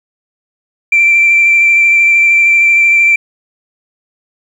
sine tone with vibrato, 2349 Hz, D7, in tune, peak -4 dBFS, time 0.92-3.16 s, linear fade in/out 5 ms, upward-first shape sine, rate 13 Hz, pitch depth 14 cents each way, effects tanh soft clip ceiling -1 dBFS + 7-bit

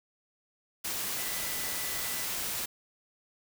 sine tone in noise, 1989 Hz, B6, 12 cents sharp, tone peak -44 dBFS, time 1.17-2.26 s, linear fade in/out 10 ms, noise white, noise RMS -34 dBFS, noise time 0.84-2.66 s, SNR -13 dB, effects none

